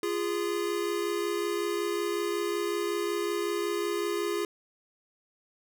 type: tone pair together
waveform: square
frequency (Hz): 345.7 / 411.1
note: F4 / G#4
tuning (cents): -18 / -18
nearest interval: minor third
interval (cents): 300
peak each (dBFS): -32 / -31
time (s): 0.03-4.45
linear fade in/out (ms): 2
effects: none